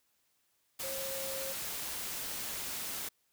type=tone in noise; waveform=sine; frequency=538 Hz; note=C5; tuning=48 cents sharp; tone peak=-40 dBFS; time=0.83-1.53 s; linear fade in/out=10 ms; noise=white; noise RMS=-39 dBFS; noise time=0.79-3.09 s; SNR=-4 dB; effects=white hiss -75 dBFS RMS until 3.32 s